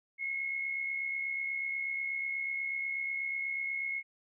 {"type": "tone with amplitude modulation", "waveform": "sine", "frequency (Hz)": 2172, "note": "C#7", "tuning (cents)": -36, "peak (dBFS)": -30, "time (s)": [0.18, 4.03], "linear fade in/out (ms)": 50, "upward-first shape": "sine", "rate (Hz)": 68.2, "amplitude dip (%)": 50, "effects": []}